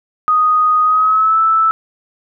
sine tone with pitch glide, 1244.5 to 1316.2 Hz, D#6 to E6, 0 to -3 cents, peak -9 dBFS, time 0.28-1.71 s, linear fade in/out 0 ms, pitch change +97 cents, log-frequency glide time 0.83-1.39 s, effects none

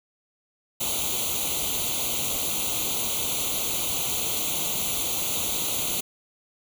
white noise with comb filter, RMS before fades -27 dBFS, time 0.8-6.01 s, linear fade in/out 10 ms, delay 0.29 ms, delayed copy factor +1, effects none

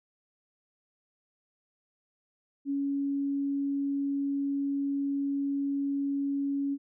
sine tone, 279.5 Hz, C#4, 14 cents sharp, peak -27 dBFS, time 2.65-6.78 s, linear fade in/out 50 ms, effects none

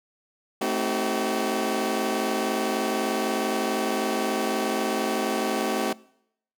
20% pulse chord, A diminished seventh, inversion none, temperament just, 220 / 264 / 316.8 / 380.2 Hz, A3 / C4 / Eb4 / Gb4, 0 / +16 / +31 / +47 cents, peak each -25 / -25 / -27 / -23 dBFS, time 0.61-5.93 s, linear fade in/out 5 ms, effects noise-tail reverb RT60 0.7 s tail -22 dB re dry

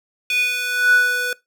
square tone with high-pass filter sweep, 493.9 Hz, B4, in tune, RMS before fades -18 dBFS, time 0.3-1.33 s, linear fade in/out 2 ms, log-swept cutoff 2700 to 1000 Hz, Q 7.7, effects noise-tail reverb RT60 0.2 s tail -21 dB re dry

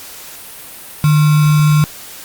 sine tone with sample-and-hold, 151.2 Hz, D#3, 49 cents flat, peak -7 dBFS, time 1.04-1.84 s, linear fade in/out 0 ms, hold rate 1225 Hz, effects white hiss -33 dBFS RMS until 2.24 s + Opus 48 kbps

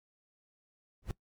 brown noise with exponential growth, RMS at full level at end -29 dBFS, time 1.02-1.11 s, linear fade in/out 2 ms, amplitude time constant 18 ms, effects noise-tail reverb RT60 0.1 s tail -19 dB re dry + MP3 96 kbps

